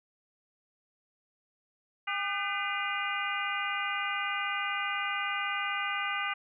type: harmonic tone with a mistuned harmonic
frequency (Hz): 404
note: G#4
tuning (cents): -48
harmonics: 2 / 3 / 4 / 5 / 6 / 7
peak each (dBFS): -39 / -35 / -37 / -36 / -37 / -39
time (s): 2.07-6.34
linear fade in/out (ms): 10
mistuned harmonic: 4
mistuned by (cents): -98
effects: none